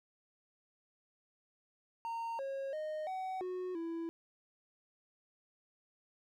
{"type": "tone with pitch steps", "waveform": "triangle", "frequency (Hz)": [920, 544, 617, 753, 366.1, 332], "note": ["A#5", "C#5", "D#5", "F#5", "F#4", "E4"], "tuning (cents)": [-23, -33, -15, 30, -18, 12], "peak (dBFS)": -35, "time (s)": [2.05, 4.09], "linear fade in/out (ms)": 0, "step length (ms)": 340, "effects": []}